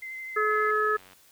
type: tone with vibrato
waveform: sine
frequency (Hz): 2068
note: C7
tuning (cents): -21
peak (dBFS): -35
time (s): 0.02-0.71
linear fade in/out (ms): 5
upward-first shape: sine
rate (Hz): 12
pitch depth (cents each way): 15
type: harmonic tone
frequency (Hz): 427.4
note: G#4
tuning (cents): +50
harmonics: 1 / 3 / 4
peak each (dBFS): -27 / -25 / -28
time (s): 0.36-0.97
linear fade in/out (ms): 10
type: click train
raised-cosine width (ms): 0.3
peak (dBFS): -35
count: 59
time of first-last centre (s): 0.51-1.132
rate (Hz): 93.2
effects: white hiss -58 dBFS RMS until 1.31 s